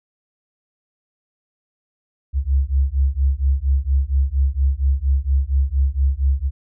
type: beating tone pair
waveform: sine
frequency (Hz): 66.1 / 70.4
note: C2 / C#2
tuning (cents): +18 / +27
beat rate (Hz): 4.3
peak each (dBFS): -18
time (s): 2.33-6.51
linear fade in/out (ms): 50
effects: none